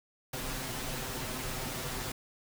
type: noise with comb filter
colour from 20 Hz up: pink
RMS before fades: -37 dBFS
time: 0.33-2.12 s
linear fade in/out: 5 ms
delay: 7.8 ms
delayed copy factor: +0.65
effects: none